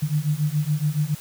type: beating tone pair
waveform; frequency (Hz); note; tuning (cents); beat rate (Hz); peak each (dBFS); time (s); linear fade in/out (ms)
sine; 146.5 / 153.6; D3 / D#3; -4 / -22; 7.1; -23; 0.02-1.15; 10
effects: white hiss -42 dBFS RMS until 1.2 s